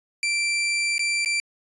sawtooth tone with dropouts, 2349 Hz, D7, in tune, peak -18 dBFS, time 0.23-1.4 s, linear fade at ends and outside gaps 1 ms, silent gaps 0.981-0.993 / 1.248-1.259 s, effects resampled to 24000 Hz

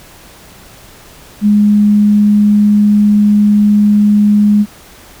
sine tone, 207.7 Hz, G#3, in tune, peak -5 dBFS, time 1.41-4.66 s, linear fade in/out 50 ms, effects pink hiss -38 dBFS RMS until 5.2 s

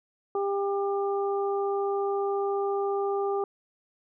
harmonic tone, 398.4 Hz, G4, 28 cents sharp, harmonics 1 / 2 / 3, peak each -26 / -32 / -36 dBFS, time 0.35-3.44 s, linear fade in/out 2 ms, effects none

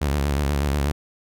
sawtooth tone with vibrato, 71.3 Hz, C#2, 49 cents sharp, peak -16 dBFS, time 0.01-0.92 s, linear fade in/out 10 ms, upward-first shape square, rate 8.3 Hz, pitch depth 69 cents each way, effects none

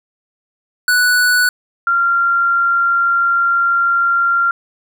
square / sine tone pair in turn, 1480 / 1383.1 Hz, F#6 / F6, 0 / -17 cents, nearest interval minor second, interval 117 cents, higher first, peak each -11 dBFS, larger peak neither, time 0.88-1.49 / 1.87-4.51 s, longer second, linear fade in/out 2 ms, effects none

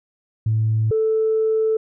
sine tone pair in turn, 110 / 440 Hz, A2 / A4, 0 / 0 cents, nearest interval 2 octaves, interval 2400 cents, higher second, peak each -15 dBFS, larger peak neither, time 0.46-0.91 / 0.91-1.77 s, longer second, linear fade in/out 5 ms, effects tanh soft clip ceiling -11 dBFS

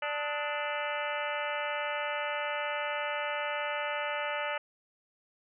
harmonic tone with a mistuned harmonic, 293.7 Hz, D4, in tune, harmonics 2 / 3 / 4 / 5 / 6 / 7 / 8 / 9 / 10, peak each -36 / -38 / -39 / -40 / -41 / -41 / -42 / -43 / -43 dBFS, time 0.02-4.58 s, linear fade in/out 5 ms, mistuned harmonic 4, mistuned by +130 cents, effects none

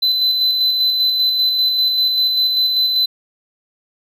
triangle tone with tremolo, 4027 Hz, B7, 33 cents sharp, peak -11 dBFS, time 0.02-3.06 s, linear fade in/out 10 ms, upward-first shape square, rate 5.1 Hz, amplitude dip 30%, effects none

